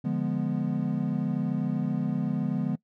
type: chord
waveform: triangle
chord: D diminished seventh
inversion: none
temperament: equal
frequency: 146.83 / 174.61 / 207.7 / 246.9 Hz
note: D3 / F3 / Ab3 / Cb4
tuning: 0 / 0 / 0 / 0 cents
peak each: -29 dBFS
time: 0.04-2.76 s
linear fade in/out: 10 ms
effects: noise-tail reverb RT60 0.1 s tail -21 dB re dry